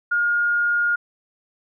sine tone, 1423 Hz, F6, 32 cents sharp, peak -17 dBFS, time 0.11-0.96 s, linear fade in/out 10 ms, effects none

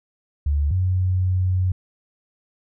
sine tone pair in turn, 72.6 / 92.25 Hz, D2 / F#2, -19 / -5 cents, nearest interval major third, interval 414 cents, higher second, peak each -17 dBFS, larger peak neither, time 0.46-0.71 / 0.71-1.72 s, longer second, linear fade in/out 5 ms, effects none

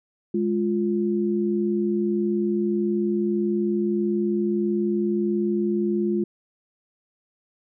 sine tone pair together, 207.7 / 349.3 Hz, G#3 / F4, 0 / 0 cents, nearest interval major sixth, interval 900 cents, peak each -23 dBFS, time 0.34-6.24 s, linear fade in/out 5 ms, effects none

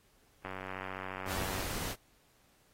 click train, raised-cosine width 0.5 ms, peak -25 dBFS, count 112, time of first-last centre 0.45-1.626 s, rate 94.4 Hz
pink noise, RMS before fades -38 dBFS, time 1.26-1.96 s, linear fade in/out 50 ms
effects pink hiss -68 dBFS RMS until 2.73 s + AAC 48 kbps

